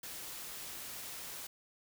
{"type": "noise", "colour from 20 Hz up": "white", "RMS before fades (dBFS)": -45, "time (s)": [0.03, 1.47], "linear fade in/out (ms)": 5, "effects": []}